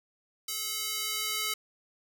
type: tone with high-pass filter sweep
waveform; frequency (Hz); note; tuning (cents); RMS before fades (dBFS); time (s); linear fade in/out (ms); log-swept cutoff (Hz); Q
square; 430.3; A4; -39; -33; 0.48-1.54; 5; 4500 to 2200; 0.72
effects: none